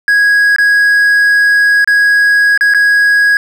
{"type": "tone with dropouts", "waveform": "triangle", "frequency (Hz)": 1656, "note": "G#6", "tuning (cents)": -5, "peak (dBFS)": -4, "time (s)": [0.08, 3.37], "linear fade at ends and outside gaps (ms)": 1, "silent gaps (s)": [[0.562, 0.584], [1.845, 1.875], [2.576, 2.609], [2.738, 2.746]], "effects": []}